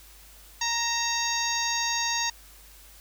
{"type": "harmonic tone with a mistuned harmonic", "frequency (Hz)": 932.3, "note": "A#5", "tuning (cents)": 0, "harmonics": [1, 2, 3, 4, 5, 6, 7], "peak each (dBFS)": [-31, -32, -37, -33, -33, -34, -31], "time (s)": [0.61, 2.3], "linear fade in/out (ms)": 5, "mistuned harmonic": 3, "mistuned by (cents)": -58, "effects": ["added 50 Hz sine -52 dBFS peak until 3 s", "white hiss -52 dBFS RMS until 3 s"]}